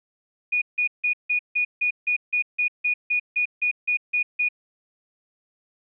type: tone bursts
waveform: sine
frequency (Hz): 2458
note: D#7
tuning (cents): -22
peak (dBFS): -19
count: 16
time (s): 0.52-4.488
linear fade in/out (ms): 10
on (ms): 98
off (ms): 160
effects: none